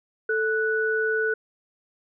sine tone pair together, 440 / 1480 Hz, A4 / F#6, 0 / 0 cents, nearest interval octave + major sixth, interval 2100 cents, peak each -24 dBFS, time 0.29-1.34 s, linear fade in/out 5 ms, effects none

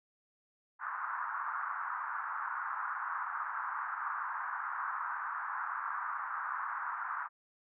white band-pass noise, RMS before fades -38 dBFS, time 0.79-7.29 s, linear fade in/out 50 ms, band 940 to 1500 Hz, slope 48 dB/octave, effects none

